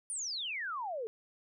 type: exponential sweep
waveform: sine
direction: down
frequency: 9720 to 423.4 Hz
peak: -35 dBFS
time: 0.1-1.07 s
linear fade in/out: 0 ms
effects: none